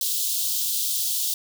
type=high-pass noise; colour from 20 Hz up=white; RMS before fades=-25 dBFS; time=0.01-1.34 s; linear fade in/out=2 ms; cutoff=3200 Hz; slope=48 dB/octave; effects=none